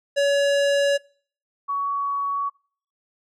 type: tone pair in turn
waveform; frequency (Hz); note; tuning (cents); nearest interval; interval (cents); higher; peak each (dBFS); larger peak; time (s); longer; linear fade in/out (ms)
square / sine; 565 / 1124.5; C#5 / C#6; +33 / +24; octave; 1191; second; -18 / -22; first; 0.16-0.98 / 1.68-2.5; neither; 20
effects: noise-tail reverb RT60 0.5 s tail -25 dB re dry + low-pass 7000 Hz 12 dB/octave

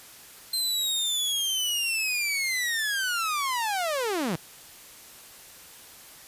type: linear sweep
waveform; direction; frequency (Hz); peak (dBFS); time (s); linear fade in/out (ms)
sawtooth; down; 4146 to 145.7; -22; 0.53-4.36; 5
effects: white hiss -48 dBFS RMS until 6.27 s + resampled to 32000 Hz

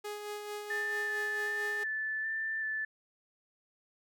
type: tone with tremolo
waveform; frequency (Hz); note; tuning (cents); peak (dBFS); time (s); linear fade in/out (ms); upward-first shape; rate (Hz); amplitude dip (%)
sawtooth; 416.2; G#4; +4; -33; 0.04-1.84; 10; sine; 4.5; 40
type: tone with vibrato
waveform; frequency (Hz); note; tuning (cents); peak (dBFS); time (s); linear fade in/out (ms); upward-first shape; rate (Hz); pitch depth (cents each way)
sine; 1762; A6; +2; -32; 0.7-2.85; 5; square; 1.3; 12
effects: none

